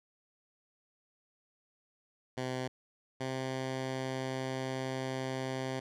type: tone pair in turn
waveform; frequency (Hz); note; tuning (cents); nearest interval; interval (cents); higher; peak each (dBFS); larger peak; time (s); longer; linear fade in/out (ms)
10% pulse; 128.6 / 131.23; C3 / C3; -30 / +6; unison; 36; second; -26; neither; 2.37-2.68 / 3.2-5.8; second; 10
effects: low-pass 7000 Hz 12 dB/octave